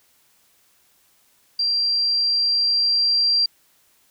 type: tone with level ramp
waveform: sine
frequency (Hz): 4733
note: D8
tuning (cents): +13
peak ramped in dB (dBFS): -18 to -15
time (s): 1.59-3.46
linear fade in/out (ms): 5
effects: white hiss -60 dBFS RMS until 4.1 s